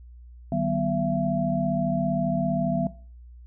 sine tone cluster, 152.9 / 190.5 / 245.5 / 673 Hz, D#3 / G3 / B3 / E5, -30 / -49 / -10 / +36 cents, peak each -28 dBFS, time 0.52-2.87 s, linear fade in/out 2 ms, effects noise-tail reverb RT60 0.4 s tail -17 dB re dry + added 60 Hz sine -43 dBFS peak until 3.46 s

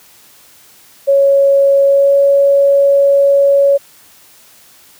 sine tone with pitch glide, 554.4 to 558.9 Hz, C#5 to C#5, 0 to +14 cents, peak -6 dBFS, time 1.07-3.78 s, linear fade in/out 20 ms, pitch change +14 cents, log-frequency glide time 1.84-2.16 s, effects white hiss -44 dBFS RMS until 4.99 s + high-pass 60 Hz 12 dB/octave

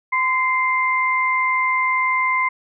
sine tone pair together, 1027.3 / 2093 Hz, C6 / C7, -32 / 0 cents, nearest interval octave, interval 1232 cents, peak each -19 dBFS, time 0.12-2.49 s, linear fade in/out 10 ms, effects none

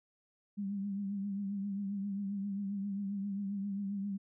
sine tone with vibrato, 199.3 Hz, G3, 29 cents sharp, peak -34 dBFS, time 0.57-4.18 s, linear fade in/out 20 ms, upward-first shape triangle, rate 7.5 Hz, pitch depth 60 cents each way, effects none

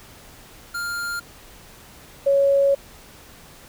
square / sine tone pair in turn, 1400 / 555.6 Hz, F6 / C#5, +4 / +4 cents, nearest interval octave + major third, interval 1600 cents, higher first, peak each -26 / -14 dBFS, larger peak second, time 0.74-1.2 / 2.26-2.75 s, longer second, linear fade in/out 10 ms, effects pink hiss -46 dBFS RMS until 3.68 s

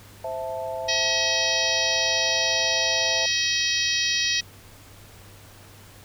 sine chord, A minor, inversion first, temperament equal, 523.3 / 659.3 / 880 Hz, C5 / E5 / A5, 0 / 0 / 0 cents, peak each -33 / -30 / -34 dBFS, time 0.24-3.26 s, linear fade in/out 5 ms
harmonic tone, 638 Hz, D#5, 43 cents sharp, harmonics 3 / 4 / 5 / 6 / 7 / 8 / 9, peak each -29 / -29 / -29 / -29 / -29 / -29 / -29 dBFS, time 0.88-4.41 s, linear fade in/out 10 ms
effects added 99 Hz sine -49 dBFS peak until 6.04 s + pink hiss -49 dBFS RMS until 6.04 s

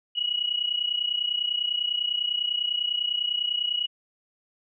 sine tone pair together, 2899 / 2929 Hz, F#7 / F#7, -36 / -18 cents, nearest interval unison, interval 18 cents, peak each -27 dBFS, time 0.15-3.87 s, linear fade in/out 20 ms, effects none

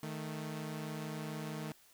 sawtooth tone pair together, 155.56 / 220 Hz, D#3 / A3, 0 / 0 cents, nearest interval tritone, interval 600 cents, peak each -37 / -40 dBFS, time 0.03-1.72 s, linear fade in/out 2 ms, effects white hiss -64 dBFS RMS until 1.93 s

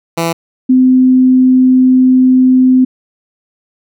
10% pulse / sine tone pair in turn, 166.7 / 256.6 Hz, E3 / C4, +20 / -34 cents, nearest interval perfect fifth, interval 746 cents, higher second, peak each -4 dBFS, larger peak neither, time 0.17-0.33 / 0.69-2.85 s, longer second, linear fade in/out 10 ms, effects none

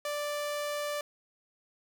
sawtooth tone, 587.3 Hz, D5, in tune, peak -28 dBFS, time 0.05-1.01 s, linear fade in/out 2 ms, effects none

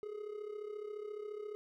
triangle tone with amplitude modulation, 420 Hz, G#4, 19 cents sharp, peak -36 dBFS, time 0.03-1.55 s, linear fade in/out 0 ms, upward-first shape sine, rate 34.4 Hz, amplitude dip 70%, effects none

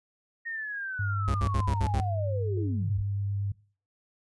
sine linear sweep, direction down, 1864.7 to 34.65 Hz, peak -32 dBFS, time 0.45-3.03 s, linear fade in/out 20 ms
sine tone with vibrato, 100 Hz, G2, 35 cents sharp, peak -27 dBFS, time 0.99-3.52 s, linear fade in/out 5 ms, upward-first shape triangle, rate 8.7 Hz, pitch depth 10 cents each way
45% pulse tone bursts, 68.5 Hz, C#2, 20 cents flat, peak -26 dBFS, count 6, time 1.28-2.001 s, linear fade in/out 0 ms, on 61 ms, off 71 ms
sine tone with exponential decay, 413.9 Hz, G#4, 6 cents flat, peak -33 dBFS, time 2.57-2.92 s, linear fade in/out 5 ms, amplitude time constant 75 ms
effects noise-tail reverb RT60 0.4 s tail -21 dB re dry + resampled to 24000 Hz

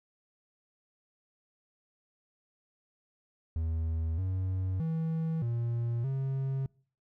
triangle tone with pitch steps, 80.9 / 93.6 / 161.9 / 117.7 / 134.6 Hz, E2 / F#2 / E3 / A#2 / C3, -32 / +20 / -31 / +17 / +49 cents, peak -27 dBFS, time 3.56-6.66 s, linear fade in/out 0 ms, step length 620 ms, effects noise-tail reverb RT60 0.5 s tail -26 dB re dry

